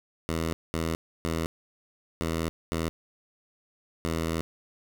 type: tone bursts at uneven times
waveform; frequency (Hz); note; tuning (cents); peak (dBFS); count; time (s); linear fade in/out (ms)
10% pulse; 81.6; E2; -17; -19; 6; 0.29-0.53 / 0.74-0.95 / 1.25-1.46 / 2.21-2.49 / 2.72-2.89 / 4.05-4.41; 0
effects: none